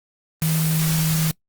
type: tone in noise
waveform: sine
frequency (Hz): 159.1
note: D#3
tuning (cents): +39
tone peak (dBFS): -18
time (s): 0.42-1.31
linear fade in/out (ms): 0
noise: white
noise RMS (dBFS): -26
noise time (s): 0.42-1.31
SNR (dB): +5
effects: noise-tail reverb RT60 0.1 s tail -23 dB re dry + Opus 24 kbps